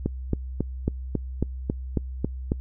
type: click train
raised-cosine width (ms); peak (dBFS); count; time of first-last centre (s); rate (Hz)
3; -10; 10; 0.06-2.519; 3.66
effects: noise-tail reverb RT60 0.1 s tail -26 dB re dry + added 64 Hz sine -31 dBFS peak until 2.6 s